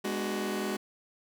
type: chord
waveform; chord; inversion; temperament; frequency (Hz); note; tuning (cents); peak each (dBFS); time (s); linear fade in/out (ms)
sawtooth; G# half-diminished seventh; none; just; 207.7 / 249.2 / 299 / 373.8; G#3 / B3 / D4 / F#4; 0 / +16 / +31 / +18; -30 / -36 / -36 / -30; 0.04-0.77; 10
effects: none